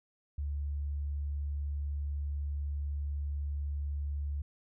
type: tone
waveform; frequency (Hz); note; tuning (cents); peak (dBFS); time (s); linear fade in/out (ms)
sine; 72; D2; -34; -32; 0.38-4.42; 5
effects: none